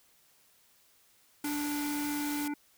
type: harmonic tone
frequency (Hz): 292.4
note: D4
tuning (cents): -7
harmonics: 1 / 3 / 5 / 7 / 8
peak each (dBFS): -32 / -42 / -46 / -49 / -50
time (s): 1.44-2.54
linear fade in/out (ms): 5
type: noise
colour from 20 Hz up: white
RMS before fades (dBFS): -40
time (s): 1.44-2.48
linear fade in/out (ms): 5
effects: white hiss -65 dBFS RMS until 2.77 s